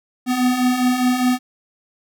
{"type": "beating tone pair", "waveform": "square", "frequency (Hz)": [246.9, 251.8], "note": ["B3", "B3"], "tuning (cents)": [0, 34], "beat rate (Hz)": 4.9, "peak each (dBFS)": [-23, -17], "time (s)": [0.26, 1.39], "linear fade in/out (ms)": 50, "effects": []}